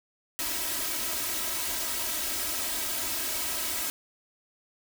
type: noise with comb filter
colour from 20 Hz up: white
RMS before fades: -31 dBFS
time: 0.39-3.9 s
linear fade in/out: 0 ms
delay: 3.1 ms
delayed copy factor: +0.95
effects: none